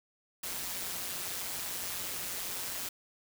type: noise with amplitude modulation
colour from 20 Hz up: white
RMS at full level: -35 dBFS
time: 0.43-2.89 s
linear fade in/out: 5 ms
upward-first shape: sine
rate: 182 Hz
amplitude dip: 60%
effects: none